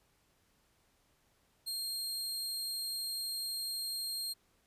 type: tone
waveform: sawtooth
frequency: 4212 Hz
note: C8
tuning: 11 cents sharp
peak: -33 dBFS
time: 1.66-4.34 s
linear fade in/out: 20 ms
effects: pink hiss -72 dBFS RMS until 4.66 s + resampled to 32000 Hz